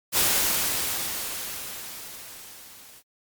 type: noise with level ramp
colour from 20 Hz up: white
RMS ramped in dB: -20 to -49 dBFS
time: 0.12-3.03 s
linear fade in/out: 50 ms
effects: MP3 96 kbps